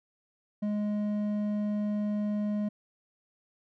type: tone with hard clipping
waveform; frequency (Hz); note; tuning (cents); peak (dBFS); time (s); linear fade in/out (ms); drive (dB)
sine; 208.4; G#3; +6; -29; 0.62-2.69; 10; 6
effects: none